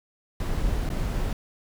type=noise with dropouts; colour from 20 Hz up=brown; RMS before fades=-26 dBFS; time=0.4-1.33 s; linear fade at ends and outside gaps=2 ms; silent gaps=0.891-0.901 s; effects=none